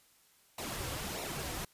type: noise with flanger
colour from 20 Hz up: pink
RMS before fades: -39 dBFS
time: 0.58-1.65 s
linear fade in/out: 5 ms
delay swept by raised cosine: 0.61 to 4.91 ms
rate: 1.6 Hz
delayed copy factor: -0.65
effects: white hiss -66 dBFS RMS until 1.73 s + resampled to 32000 Hz